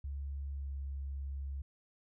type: tone with pitch glide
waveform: sine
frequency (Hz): 69.8 to 68.88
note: C#2 to C#2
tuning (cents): +13 to -10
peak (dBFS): -37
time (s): 0.04-1.62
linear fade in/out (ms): 5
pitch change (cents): -23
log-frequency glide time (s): 0.53-0.69
effects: none